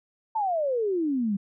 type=exponential sweep; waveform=sine; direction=down; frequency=911 to 190.6 Hz; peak=-23 dBFS; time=0.35-1.37 s; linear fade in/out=10 ms; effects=none